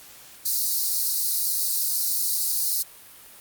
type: high-pass noise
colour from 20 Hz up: white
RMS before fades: -24 dBFS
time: 0.45-2.83 s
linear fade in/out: 10 ms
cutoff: 4000 Hz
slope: 96 dB/octave
effects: white hiss -47 dBFS RMS until 3.4 s + Opus 48 kbps